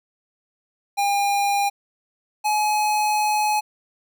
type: tone pair in turn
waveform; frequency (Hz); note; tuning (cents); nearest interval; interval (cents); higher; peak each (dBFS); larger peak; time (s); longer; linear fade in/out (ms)
square; 806 / 845.8; G5 / G#5; +48 / +31; minor second; 83; second; -19; neither; 0.97-1.7 / 2.44-3.61; second; 20
effects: none